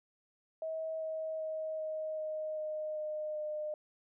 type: tone with pitch steps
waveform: sine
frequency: 640 / 635.2 / 630.5 / 625.7 / 621.1 / 616.4 / 611.8 / 607.2 Hz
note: D#5 / D#5 / D#5 / D#5 / D#5 / D#5 / D#5 / D#5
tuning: +49 / +36 / +23 / +10 / -3 / -16 / -29 / -42 cents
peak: -35 dBFS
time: 0.62-3.74 s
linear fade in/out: 2 ms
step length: 390 ms
effects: none